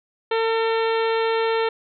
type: harmonic tone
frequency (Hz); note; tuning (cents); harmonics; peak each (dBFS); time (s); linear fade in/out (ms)
451.3; A4; +44; 1 / 2 / 3 / 4 / 5 / 6 / 7 / 8 / 9; -20 / -26 / -30 / -32 / -34 / -36 / -37 / -38 / -39; 0.31-1.69; 5
effects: none